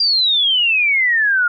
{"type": "exponential sweep", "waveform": "sine", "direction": "down", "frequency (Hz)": [4819, 1400], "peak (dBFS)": -12, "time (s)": [0, 1.48], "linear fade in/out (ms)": 5, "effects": []}